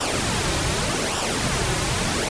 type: noise with flanger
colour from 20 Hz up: pink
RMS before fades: -23 dBFS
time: 0-2.29 s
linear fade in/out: 10 ms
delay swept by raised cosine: 0.46 to 4.46 ms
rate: 0.85 Hz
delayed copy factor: -0.6
effects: resampled to 22050 Hz